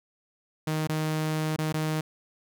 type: tone with dropouts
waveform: sawtooth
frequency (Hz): 155.9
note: D#3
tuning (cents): +4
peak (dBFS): -22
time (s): 0.67-2.01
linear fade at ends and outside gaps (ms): 5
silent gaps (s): 0.873-0.892 / 1.563-1.585 / 1.726-1.74
effects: none